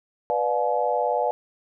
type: chord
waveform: sine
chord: B diminished seventh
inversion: none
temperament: just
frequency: 493.9 / 592.7 / 711.2 / 853.4 Hz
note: B4 / D5 / F5 / Ab5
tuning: 0 / +16 / +31 / +47 cents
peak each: -26 dBFS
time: 0.3-1.31 s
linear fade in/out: 0 ms
effects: none